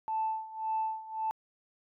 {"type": "tone with tremolo", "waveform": "sine", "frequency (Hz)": 880, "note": "A5", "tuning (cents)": 0, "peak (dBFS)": -27, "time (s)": [0.08, 1.31], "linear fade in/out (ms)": 0, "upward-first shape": "sine", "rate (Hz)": 1.8, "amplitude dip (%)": 85, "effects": ["tanh soft clip ceiling -23 dBFS"]}